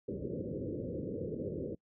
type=low-pass noise; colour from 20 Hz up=white; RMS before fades=-38 dBFS; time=0.08-1.75 s; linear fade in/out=5 ms; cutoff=540 Hz; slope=96 dB/octave; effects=noise-tail reverb RT60 0.1 s tail -25 dB re dry + high-pass 80 Hz 12 dB/octave